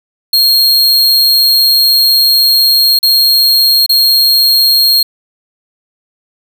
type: tone with dropouts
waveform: 45% pulse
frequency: 4246 Hz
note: C8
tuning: 25 cents sharp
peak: -5 dBFS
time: 0.33-5.03 s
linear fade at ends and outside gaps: 5 ms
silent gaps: 2.99-3.029 / 3.863-3.893 s
effects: none